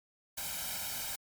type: noise with comb filter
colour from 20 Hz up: white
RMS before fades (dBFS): -38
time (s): 0.37-1.16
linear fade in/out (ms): 10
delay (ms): 1.3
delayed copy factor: +0.75
effects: MP3 96 kbps